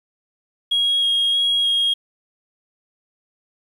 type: tone with vibrato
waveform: sine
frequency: 3282 Hz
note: G#7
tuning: 21 cents flat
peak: -14 dBFS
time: 0.71-1.94 s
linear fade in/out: 10 ms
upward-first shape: square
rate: 1.6 Hz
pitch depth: 9 cents each way
effects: tanh soft clip ceiling -13 dBFS + 8-bit